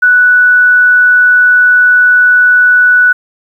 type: tone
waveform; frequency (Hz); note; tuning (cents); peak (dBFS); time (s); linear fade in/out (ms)
sine; 1480; F#6; 0; -3; 0.02-3.13; 10
effects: 7-bit